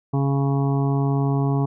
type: harmonic tone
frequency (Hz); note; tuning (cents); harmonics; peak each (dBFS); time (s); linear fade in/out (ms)
138.59; C#3; 0; 1 / 2 / 3 / 5 / 6 / 7 / 8; -19 / -25 / -29 / -33 / -35 / -36 / -37; 0.13-1.66; 10
effects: none